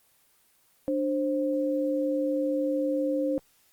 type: tone pair together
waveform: sine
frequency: 295.2 / 528 Hz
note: D4 / C5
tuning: +9 / +16 cents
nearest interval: minor seventh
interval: 1007 cents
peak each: -27 dBFS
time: 0.88-3.38 s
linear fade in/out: 0 ms
effects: white hiss -64 dBFS RMS until 3.72 s + Opus 24 kbps